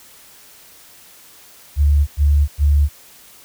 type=tone bursts; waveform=sine; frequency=72.6 Hz; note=D2; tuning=19 cents flat; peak=-10 dBFS; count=3; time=1.76-2.89 s; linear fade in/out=50 ms; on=310 ms; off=100 ms; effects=white hiss -45 dBFS RMS until 3.44 s